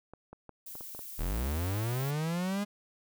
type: clicks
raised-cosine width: 1 ms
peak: -32 dBFS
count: 7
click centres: 0.136 / 0.33 / 0.493 / 0.754 / 0.809 / 0.949 / 0.992 s
type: noise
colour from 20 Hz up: violet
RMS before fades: -44 dBFS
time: 0.66-2.11 s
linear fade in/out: 5 ms
type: linear sweep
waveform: 45% pulse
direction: up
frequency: 34.69 to 207.7 Hz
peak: -30 dBFS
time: 1.18-2.65 s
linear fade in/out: 20 ms
effects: none